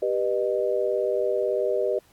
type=chord; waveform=sine; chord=G augmented; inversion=none; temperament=just; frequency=392 / 490 / 612.5 Hz; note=G4 / B4 / D#5; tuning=0 / -14 / -27 cents; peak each=-26 dBFS; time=0.02-1.99 s; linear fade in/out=5 ms; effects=pink hiss -60 dBFS RMS until 2.12 s + AAC 64 kbps